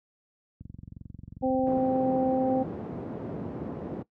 click train, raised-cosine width 5 ms, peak -29 dBFS, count 28, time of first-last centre 0.61-1.815 s, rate 22.4 Hz
harmonic tone, 260.5 Hz, C4, 7 cents flat, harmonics 1 / 2 / 3, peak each -26 / -27 / -30 dBFS, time 1.42-2.64 s, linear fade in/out 20 ms
pink band-pass noise, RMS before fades -36 dBFS, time 1.66-4.03 s, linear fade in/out 10 ms, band 160 to 450 Hz, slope 12 dB/octave
effects noise-tail reverb RT60 0.1 s tail -19 dB re dry + high-pass 60 Hz 12 dB/octave

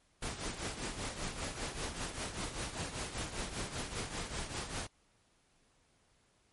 pink noise with tremolo, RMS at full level -37 dBFS, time 0.22-4.87 s, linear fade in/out 5 ms, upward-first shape triangle, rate 5.1 Hz, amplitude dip 70%, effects pink hiss -71 dBFS RMS until 6.52 s + MP3 48 kbps

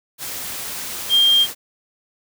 sine tone in noise, 3200 Hz, G7, 35 cents sharp, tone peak -11 dBFS, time 1.09-1.47 s, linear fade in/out 50 ms, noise white, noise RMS -29 dBFS, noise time 0.18-1.55 s, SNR +15 dB, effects none

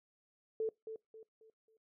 sine tone with echo, 441.9 Hz, A4, 7 cents sharp, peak -32 dBFS, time 0.6-0.69 s, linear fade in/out 2 ms, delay 270 ms, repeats 4, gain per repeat -9 dB, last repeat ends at 1.77 s, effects noise-tail reverb RT60 0.2 s tail -24 dB re dry

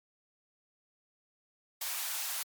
white high-pass noise, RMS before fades -36 dBFS, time 1.81-2.43 s, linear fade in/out 5 ms, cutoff 710 Hz, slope 24 dB/octave, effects MP3 96 kbps

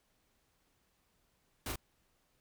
pink noise with echo, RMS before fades -39 dBFS, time 1.66-1.72 s, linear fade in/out 2 ms, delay 38 ms, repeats 1, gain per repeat -2 dB, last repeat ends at 1.758 s, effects pink hiss -75 dBFS RMS until 2.4 s

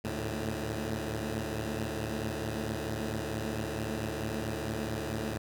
10% pulse tone cluster, 73.9 / 107.5 / 112 Hz, D2 / A2 / A2, +11 / -40 / +31 cents, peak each -29 dBFS, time 0.04-5.38 s, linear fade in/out 10 ms, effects none

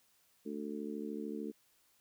harmonic tone, 73.42 Hz, D2, in tune, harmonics 3 / 4 / 5 / 6, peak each -42 / -43 / -46 / -45 dBFS, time 0.45-1.52 s, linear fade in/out 20 ms, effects white hiss -71 dBFS RMS until 2 s

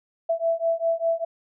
sine beating tone pair, 661 / 666 Hz, E5 / E5, +5 / +18 cents, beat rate 5 Hz, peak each -24 dBFS, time 0.29-1.25 s, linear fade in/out 10 ms, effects none

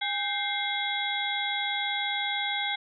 sine tone cluster, 814 / 1556 / 2110 / 3364 / 3815 Hz, G#5 / G6 / C7 / G#7 / A#7, -35 / -13 / +14 / +22 / +39 cents, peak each -33 / -36 / -32 / -32 / -36 dBFS, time 0.01-2.76 s, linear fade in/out 10 ms, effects none

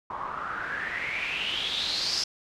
white noise with low-pass filter sweep, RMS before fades -31 dBFS, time 0.1-2.24 s, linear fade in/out 5 ms, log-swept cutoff 1000 to 5300 Hz, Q 6.9, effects none

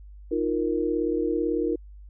sine chord, Eb suspended second, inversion none, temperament equal, 311.1 / 349.2 / 466.2 Hz, Eb4 / F4 / Bb4, 0 / 0 / 0 cents, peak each -27 dBFS, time 0.31-1.76 s, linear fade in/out 10 ms, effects added 50 Hz sine -42 dBFS peak until 2.09 s

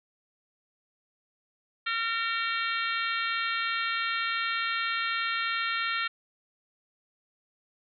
harmonic tone, 457.2 Hz, A#4, 34 cents flat, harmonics 3 / 4 / 5 / 6 / 7 / 8 / 9, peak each -31 / -33 / -35 / -37 / -38 / -39 / -40 dBFS, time 1.86-6.08 s, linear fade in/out 10 ms, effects none

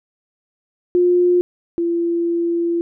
sine tone pair in turn, 355.3 / 340.3 Hz, F4 / F4, +30 / -45 cents, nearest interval minor second, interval 75 cents, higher first, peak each -11 / -16 dBFS, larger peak first, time 0.95-1.41 / 1.78-2.81 s, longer second, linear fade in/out 0 ms, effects none

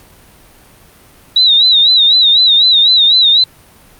sine tone with vibrato, 3827 Hz, A#7, 45 cents sharp, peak -5 dBFS, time 1.36-3.44 s, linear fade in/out 5 ms, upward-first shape sine, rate 4 Hz, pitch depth 100 cents each way, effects pink hiss -43 dBFS RMS until 3.99 s + Opus 48 kbps

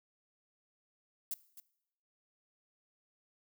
violet noise with echo, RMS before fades -37 dBFS, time 1.31-1.34 s, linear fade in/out 2 ms, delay 260 ms, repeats 1, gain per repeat -14 dB, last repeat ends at 1.6 s, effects noise-tail reverb RT60 0.8 s tail -19 dB re dry

